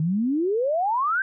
sine exponential sweep, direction up, 150.1 to 1604 Hz, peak -20 dBFS, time 0-1.22 s, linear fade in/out 2 ms, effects none

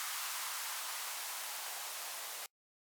violet noise with band-pass filter sweep, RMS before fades -42 dBFS, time 0-2.46 s, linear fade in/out 0 ms, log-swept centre 1100 to 670 Hz, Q 1.8, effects noise-tail reverb RT60 0.1 s tail -25 dB re dry

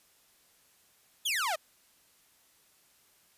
sawtooth exponential sweep, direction down, 3585 to 587.3 Hz, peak -25 dBFS, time 1.25-1.56 s, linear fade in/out 10 ms, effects white hiss -65 dBFS RMS until 3.37 s + resampled to 32000 Hz

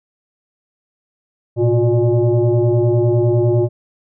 sine tone with frequency modulation, 123.47 Hz, B2, in tune, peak -11 dBFS, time 1.56-3.69 s, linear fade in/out 50 ms, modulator 237 Hz, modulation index 1.6, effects none

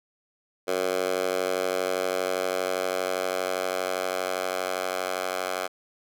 10% pulse tone with high-pass filter sweep, 92.5 Hz, F#2, in tune, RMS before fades -28 dBFS, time 0.67-5.68 s, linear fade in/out 20 ms, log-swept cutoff 490 to 740 Hz, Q 1.9, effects none

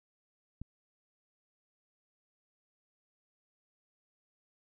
click, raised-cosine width 5 ms, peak -29 dBFS, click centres 0.616 s, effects none

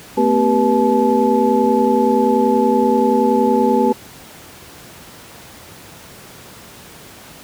sine tone cluster, 224.2 / 254.7 / 393.4 / 485.2 / 864 Hz, A3 / C4 / G4 / B4 / A5, +33 / -46 / +6 / -31 / -32 cents, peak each -18 dBFS, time 0.17-3.93 s, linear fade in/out 10 ms, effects pink hiss -39 dBFS RMS until 7.43 s + high-pass 80 Hz 12 dB/octave

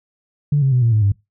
sine tone with pitch steps, 145.6 / 135.07 / 125.3 / 116.23 / 107.82 / 100.02 Hz, D3 / C#3 / B2 / A#2 / A2 / G2, -15 / -45 / +25 / -5 / -35 / +35 cents, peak -11 dBFS, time 0.52-1.12 s, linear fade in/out 5 ms, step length 100 ms, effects noise-tail reverb RT60 0.2 s tail -22 dB re dry + tanh soft clip ceiling -7 dBFS

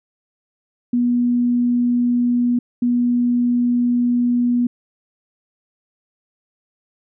sine tone pair in turn, 242.7 / 242.7 Hz, B3 / B3, -30 / -30 cents, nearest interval unison, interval 0 cents, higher neither, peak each -14 dBFS, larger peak neither, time 0.93-2.59 / 2.82-4.67 s, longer second, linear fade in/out 5 ms, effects none

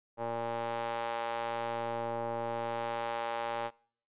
sawtooth ring-modulated tone, 116.54 Hz, A#2, in tune, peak -26 dBFS, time 0.17-3.71 s, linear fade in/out 50 ms, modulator 699 Hz, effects noise-tail reverb RT60 0.6 s tail -25 dB re dry + resampled to 8000 Hz

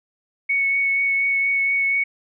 sine tone with vibrato, 2217 Hz, C#7, in tune, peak -17 dBFS, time 0.49-2.04 s, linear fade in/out 10 ms, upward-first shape triangle, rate 4.2 Hz, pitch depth 13 cents each way, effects none

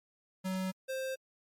square tone pair in turn, 187.7 / 526.3 Hz, F#3 / C5, +25 / +10 cents, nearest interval octave + tritone, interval 1785 cents, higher second, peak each -33 / -35 dBFS, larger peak first, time 0.44-0.72 / 0.88-1.16 s, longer neither, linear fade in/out 20 ms, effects MP3 64 kbps

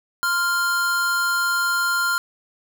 square tone pair together, 1041.8 / 1396.9 Hz, C6 / F6, -8 / 0 cents, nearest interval perfect fourth, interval 508 cents, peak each -29 / -20 dBFS, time 0.23-2.18 s, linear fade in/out 0 ms, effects none

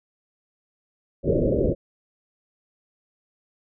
white low-pass noise, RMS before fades -21 dBFS, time 1.23-1.75 s, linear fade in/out 50 ms, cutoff 590 Hz, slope 96 dB/octave, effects none

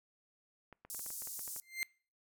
clicks, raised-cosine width 0.5 ms, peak -37 dBFS, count 11, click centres 0.727 / 0.85 / 0.947 / 0.994 / 1.063 / 1.104 / 1.221 / 1.273 / 1.393 / 1.478 / 1.563 s
white band-pass noise, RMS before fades -44 dBFS, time 0.9-1.6 s, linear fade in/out 0 ms, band 6200 to 15000 Hz, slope 24 dB/octave
40% pulse tone with exponential growth, 2093 Hz, C7, in tune, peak -30 dBFS, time 1.62-1.83 s, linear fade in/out 0 ms, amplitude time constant 44 ms
effects noise-tail reverb RT60 0.4 s tail -24 dB re dry

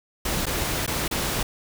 pink noise with dropouts, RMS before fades -26 dBFS, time 0.25-1.43 s, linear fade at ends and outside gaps 5 ms, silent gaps 0.457-0.466 / 0.864-0.876 / 1.08-1.111 s, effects none

